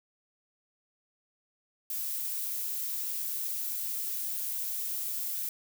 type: noise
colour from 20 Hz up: violet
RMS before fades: -34 dBFS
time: 1.9-5.49 s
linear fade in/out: 2 ms
effects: none